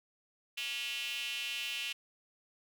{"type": "tone with high-pass filter", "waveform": "square", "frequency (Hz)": 128.7, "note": "C3", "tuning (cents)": -28, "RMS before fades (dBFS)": -38, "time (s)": [0.57, 1.93], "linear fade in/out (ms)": 10, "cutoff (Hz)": 2800, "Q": 6, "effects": []}